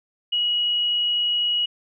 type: tone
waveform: sine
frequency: 2908 Hz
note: F#7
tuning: 31 cents flat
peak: -19 dBFS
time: 0.32-1.66 s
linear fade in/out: 10 ms
effects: none